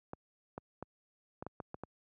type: clicks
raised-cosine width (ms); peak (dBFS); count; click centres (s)
1; -27; 8; 0.134 / 0.579 / 0.826 / 1.425 / 1.466 / 1.602 / 1.744 / 1.836
effects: high-pass 80 Hz 12 dB/octave